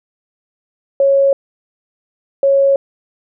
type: tone pair in turn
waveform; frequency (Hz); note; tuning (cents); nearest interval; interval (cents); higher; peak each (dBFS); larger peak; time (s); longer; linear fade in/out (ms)
sine; 551 / 551; C#5 / C#5; -11 / -11; unison; 0; neither; -8; neither; 1-1.33 / 2.43-2.76; neither; 2
effects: none